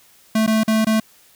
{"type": "tone with dropouts", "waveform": "square", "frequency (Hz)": 219.5, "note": "A3", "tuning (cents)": -4, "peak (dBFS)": -15, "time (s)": [0.35, 1], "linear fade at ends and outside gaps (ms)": 5, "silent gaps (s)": [[0.465, 0.475], [0.635, 0.678], [0.847, 0.868]], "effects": ["white hiss -52 dBFS RMS until 1.35 s"]}